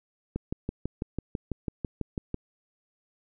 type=click train; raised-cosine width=3 ms; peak=-17 dBFS; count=13; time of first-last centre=0.36-2.343 s; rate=6.05 Hz; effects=none